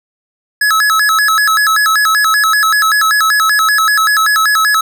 square tone with vibrato, 1480 Hz, F#6, in tune, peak -9 dBFS, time 0.61-4.81 s, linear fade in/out 5 ms, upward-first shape square, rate 5.2 Hz, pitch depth 230 cents each way, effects none

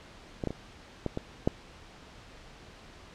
clicks, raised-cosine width 2 ms, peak -18 / -16 / -22 / -16 / -18 / -10 dBFS, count 6, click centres 0.438 / 0.473 / 0.506 / 1.063 / 1.174 / 1.475 s, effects pink hiss -51 dBFS RMS until 3.14 s + low-pass 5000 Hz 12 dB/octave

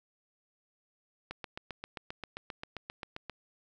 click train, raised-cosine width 0.3 ms, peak -23 dBFS, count 16, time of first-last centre 1.31-3.297 s, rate 7.55 Hz, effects none

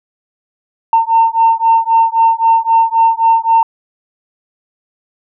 sine beating tone pair, 906 / 909.8 Hz, A#5 / A#5, -50 / -42 cents, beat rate 3.8 Hz, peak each -10 dBFS, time 0.93-3.63 s, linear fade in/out 2 ms, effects tanh soft clip ceiling -1 dBFS

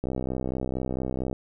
click train, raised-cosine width 2 ms, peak -16 dBFS, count 84, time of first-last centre 0.04-1.329 s, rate 64.4 Hz, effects none

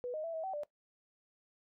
sine tone with pitch steps, 492.2 / 619 / 663 / 643 / 764 / 590 Hz, B4 / D#5 / E5 / E5 / G5 / D5, -6 / -9 / +10 / -43 / -45 / +8 cents, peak -36 dBFS, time 0.04-0.634 s, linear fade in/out 0 ms, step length 99 ms, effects noise-tail reverb RT60 0.1 s tail -18 dB re dry

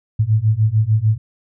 sine beating tone pair, 105.7 / 112.4 Hz, G#2 / A2, +31 / +37 cents, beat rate 6.7 Hz, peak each -16 / -15 dBFS, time 0.19-1.18 s, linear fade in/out 10 ms, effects none

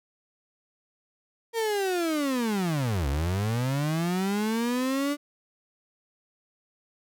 35% pulse linear two-way sweep, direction down then up, 466.2 to 66 to 293.7 Hz, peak -23 dBFS, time 1.53-5.17 s, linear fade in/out 50 ms, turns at 3.08 s, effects none

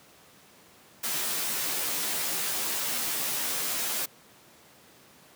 white noise with comb filter, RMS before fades -30 dBFS, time 1.03-4.06 s, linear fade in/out 10 ms, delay 13 ms, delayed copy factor +0.8, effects pink hiss -55 dBFS RMS until 5.35 s + high-pass 150 Hz 12 dB/octave

